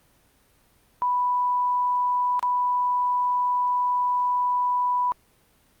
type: tone with dropouts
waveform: sine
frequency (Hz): 987.8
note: B5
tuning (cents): 0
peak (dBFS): -20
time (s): 1.02-5.12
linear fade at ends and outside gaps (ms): 0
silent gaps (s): 2.394-2.428
effects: pink hiss -61 dBFS RMS until 5.8 s + Opus 32 kbps